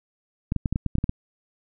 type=clicks; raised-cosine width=5 ms; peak=-11 dBFS; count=10; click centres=0.521 / 0.563 / 0.658 / 0.726 / 0.759 / 0.863 / 0.954 / 0.984 / 1.041 / 1.094 s; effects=none